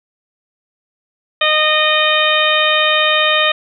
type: harmonic tone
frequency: 615 Hz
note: D#5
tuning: 20 cents flat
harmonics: 1 / 2 / 3 / 4 / 5 / 6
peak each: -18 / -18 / -18 / -18 / -18 / -18 dBFS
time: 1.41-3.52 s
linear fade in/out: 5 ms
effects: none